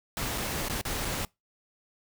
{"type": "noise with dropouts", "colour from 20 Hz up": "pink", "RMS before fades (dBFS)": -32, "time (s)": [0.17, 1.25], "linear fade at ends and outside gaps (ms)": 0, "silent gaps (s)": [[0.377, 0.381], [0.684, 0.698], [0.812, 0.852], [1.048, 1.052]], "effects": ["noise-tail reverb RT60 0.2 s tail -24 dB re dry"]}